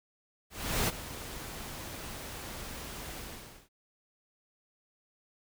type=noise with ADSR envelope; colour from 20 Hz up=pink; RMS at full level=-28 dBFS; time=0.5-3.69 s; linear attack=380 ms; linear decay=27 ms; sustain=-14 dB; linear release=510 ms; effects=none